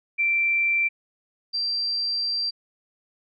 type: tone pair in turn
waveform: sine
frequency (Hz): 2349 / 4711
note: D7 / D8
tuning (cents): 0 / +5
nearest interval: octave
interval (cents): 1205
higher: second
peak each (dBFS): -19 / -23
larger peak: first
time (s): 0.18-0.89 / 1.53-2.51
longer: second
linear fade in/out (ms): 20
effects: none